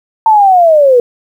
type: linear sweep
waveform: sine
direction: down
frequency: 900 to 471.2 Hz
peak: -3 dBFS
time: 0.26-1 s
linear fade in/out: 2 ms
effects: 7-bit